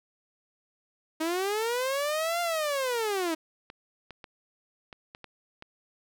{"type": "linear two-way sweep", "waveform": "sawtooth", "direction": "up then down", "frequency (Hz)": [311.1, 700, 311.1], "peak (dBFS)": -23, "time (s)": [1.2, 3.35], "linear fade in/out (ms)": 10, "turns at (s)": 2.41}
{"type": "clicks", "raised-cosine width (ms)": 0.3, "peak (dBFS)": -27, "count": 7, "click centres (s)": [3.701, 4.107, 4.242, 4.928, 5.149, 5.243, 5.624]}
{"effects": []}